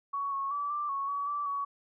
sine tone with pitch steps, 1119 / 1100 / 1153 / 1178 / 1106 / 1134 / 1162 / 1126 Hz, C#6 / C#6 / D6 / D6 / C#6 / C#6 / D6 / C#6, +16 / -14 / -32 / +5 / -4 / +39 / -19 / +27 cents, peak -30 dBFS, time 0.13-1.65 s, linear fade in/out 10 ms, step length 190 ms, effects none

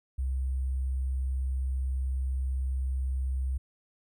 sine tone with sample-and-hold, 65.41 Hz, C2, in tune, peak -27 dBFS, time 0.18-3.58 s, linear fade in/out 10 ms, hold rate 8820 Hz, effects none

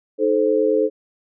sine chord, A diminished, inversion second, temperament equal with one note detuned, 311.1 / 434.2 / 523.3 Hz, Eb4 / A4 / C5, 0 / -23 / 0 cents, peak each -22 / -17 / -20 dBFS, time 0.18-0.9 s, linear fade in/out 50 ms, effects none

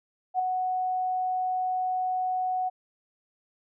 sine tone with ADSR envelope, 740 Hz, F#5, in tune, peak -20 dBFS, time 0.34-2.7 s, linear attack 53 ms, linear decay 6 ms, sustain -5 dB, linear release 22 ms, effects none

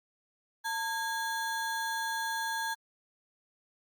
square ring-modulated tone, 1269 Hz, D#6, 34 cents sharp, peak -29 dBFS, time 0.64-2.75 s, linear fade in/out 20 ms, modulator 369 Hz, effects Opus 48 kbps

